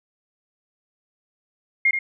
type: tone with echo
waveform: sine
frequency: 2130 Hz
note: C7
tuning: 30 cents sharp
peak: -14 dBFS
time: 1.85-1.91 s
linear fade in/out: 5 ms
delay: 80 ms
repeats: 1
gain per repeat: -7 dB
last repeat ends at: 1.99 s
effects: none